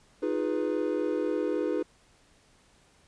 triangle chord, F half-diminished seventh, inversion third, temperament equal with one note detuned, 311.1 / 354.9 / 415.3 / 493.9 Hz, Eb4 / F4 / Ab4 / Cb5, 0 / +28 / 0 / 0 cents, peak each -29 / -31 / -30 / -30 dBFS, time 0.22-1.83 s, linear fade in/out 10 ms, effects pink hiss -62 dBFS RMS until 3.07 s + resampled to 22050 Hz

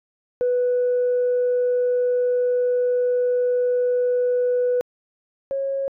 sine tone pair in turn, 493.9 / 546 Hz, B4 / C#5, 0 / -26 cents, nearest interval major second, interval 174 cents, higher second, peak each -16 / -21 dBFS, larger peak first, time 0.41-4.81 / 5.51-5.88 s, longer first, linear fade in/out 0 ms, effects tanh soft clip ceiling -14 dBFS

